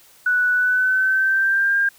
sine tone with pitch glide, 1480 to 1604.7 Hz, F#6 to G6, 0 to +40 cents, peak -15 dBFS, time 0.26-1.89 s, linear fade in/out 5 ms, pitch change +140 cents, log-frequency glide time 0.53-1.77 s, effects white hiss -51 dBFS RMS until 1.98 s

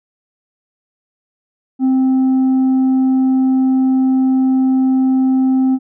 sine tone with tanh clipping, 261.6 Hz, C4, in tune, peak -11 dBFS, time 1.79-5.79 s, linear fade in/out 50 ms, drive 3 dB, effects none

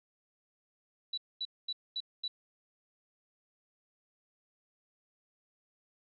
sine tone bursts, 3944 Hz, B7, 3 cents flat, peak -33 dBFS, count 5, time 1.13-2.28 s, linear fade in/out 5 ms, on 46 ms, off 230 ms, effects none

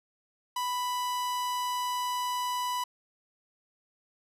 45% pulse tone, 990 Hz, B5, 4 cents sharp, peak -29 dBFS, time 0.56-2.84 s, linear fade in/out 5 ms, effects resampled to 32000 Hz

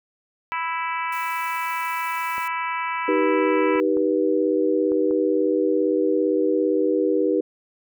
harmonic tone, 329.6 Hz, E4, in tune, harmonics 3 / 4 / 5 / 6 / 7 / 8 / 9, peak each -26 / -31 / -36 / -34 / -32 / -36 / -45 dBFS, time 0.52-3.8 s, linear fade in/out 0 ms
blue noise, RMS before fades -41 dBFS, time 1.12-2.48 s, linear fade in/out 5 ms
clicks, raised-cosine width 1 ms, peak -25 dBFS, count 5, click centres 2.381 / 3.756 / 3.97 / 4.919 / 5.11 s
sine chord, Eb augmented, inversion none, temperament just, 311.1 / 388.9 / 486.1 Hz, Eb4 / G4 / B4, 0 / -14 / -28 cents, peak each -22 dBFS, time 3.08-7.41 s, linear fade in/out 5 ms
effects none

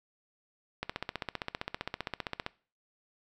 click train, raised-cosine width 0.3 ms, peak -17 dBFS, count 26, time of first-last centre 0.83-2.464 s, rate 15.3 Hz, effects noise-tail reverb RT60 0.4 s tail -21 dB re dry

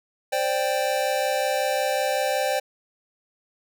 square chord, C suspended second, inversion none, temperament just, 523.3 / 588.7 / 784.9 Hz, C5 / D5 / G5, 0 / +4 / +2 cents, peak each -27 dBFS, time 0.32-2.6 s, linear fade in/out 10 ms, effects none

